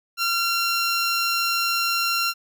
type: tone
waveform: 15% pulse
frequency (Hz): 1373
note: F6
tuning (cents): -30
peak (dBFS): -14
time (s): 0.17-2.34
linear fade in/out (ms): 50
effects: none